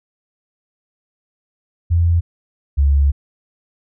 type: tone pair in turn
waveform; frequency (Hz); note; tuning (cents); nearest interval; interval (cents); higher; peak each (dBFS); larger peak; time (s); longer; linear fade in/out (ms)
sine; 85 / 70.25; F2 / C#2; -46 / +24; minor third; 330; first; -11 / -10; second; 1.9-2.21 / 2.77-3.12; second; 20
effects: none